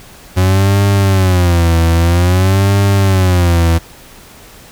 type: tone with vibrato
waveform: 40% pulse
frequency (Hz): 91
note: F#2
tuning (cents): -28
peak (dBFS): -7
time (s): 0.36-3.79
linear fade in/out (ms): 20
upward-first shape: sine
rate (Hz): 0.51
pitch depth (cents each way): 160
effects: pink hiss -38 dBFS RMS until 4.71 s